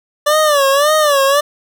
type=tone with vibrato; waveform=25% pulse; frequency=581 Hz; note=D5; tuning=19 cents flat; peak=-6 dBFS; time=0.26-1.41 s; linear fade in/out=10 ms; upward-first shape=sine; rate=1.8 Hz; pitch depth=120 cents each way; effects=none